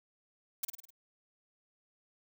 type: noise with echo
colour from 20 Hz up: blue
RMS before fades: -33 dBFS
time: 0.63-0.65 s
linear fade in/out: 5 ms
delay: 51 ms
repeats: 5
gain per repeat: -5 dB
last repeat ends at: 0.905 s
effects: none